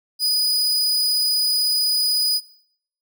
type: tone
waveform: 40% pulse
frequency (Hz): 4959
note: D#8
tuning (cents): -7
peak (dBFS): -16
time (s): 0.19-2.41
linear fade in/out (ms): 50
effects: noise-tail reverb RT60 0.7 s tail -24 dB re dry